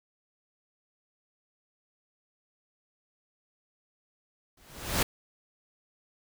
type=noise with exponential growth; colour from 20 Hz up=pink; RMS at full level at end=-23 dBFS; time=4.57-5.03 s; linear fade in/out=5 ms; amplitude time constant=100 ms; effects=none